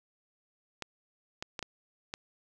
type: clicks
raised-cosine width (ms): 0.2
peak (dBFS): -19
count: 5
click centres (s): 0.823 / 1.425 / 1.592 / 1.627 / 2.139
effects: none